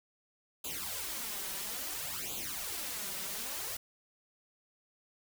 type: noise with flanger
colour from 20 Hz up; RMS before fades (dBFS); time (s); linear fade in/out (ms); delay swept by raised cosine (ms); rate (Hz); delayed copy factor
white; -39; 0.64-3.77; 5; 0.27 to 5.27; 0.59; +0.85
effects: none